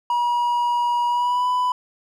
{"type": "tone with pitch glide", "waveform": "triangle", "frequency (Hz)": [961, 995.5], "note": ["B5", "B5"], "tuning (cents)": [-48, 14], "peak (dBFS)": -16, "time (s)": [0.1, 1.72], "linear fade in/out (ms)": 2, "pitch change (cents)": 62, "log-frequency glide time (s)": [1.08, 1.48], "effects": []}